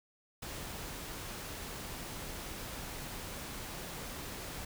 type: noise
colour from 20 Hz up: pink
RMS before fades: -43 dBFS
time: 0.42-4.65 s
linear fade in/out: 5 ms
effects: none